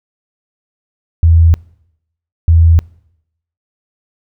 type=tone pair in turn; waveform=sine; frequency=82.6 / 82.6 Hz; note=E2 / E2; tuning=+4 / +4 cents; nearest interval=unison; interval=0 cents; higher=neither; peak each=-4 dBFS; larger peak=neither; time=1.23-1.54 / 2.48-2.79 s; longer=neither; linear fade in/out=0 ms; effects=noise-tail reverb RT60 0.8 s tail -24 dB re dry